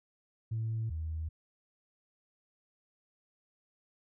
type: tone pair in turn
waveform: sine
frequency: 111.9 / 79.49 Hz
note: A2 / D#2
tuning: +30 / +38 cents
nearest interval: tritone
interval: 592 cents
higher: first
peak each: -30 / -33 dBFS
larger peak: first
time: 0.51-0.9 / 0.9-1.29 s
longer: neither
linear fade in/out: 10 ms
effects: tanh soft clip ceiling -28 dBFS